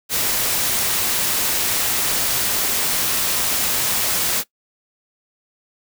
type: noise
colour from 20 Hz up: white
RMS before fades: -20 dBFS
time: 0.09-4.44 s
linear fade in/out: 50 ms
effects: noise-tail reverb RT60 0.1 s tail -20 dB re dry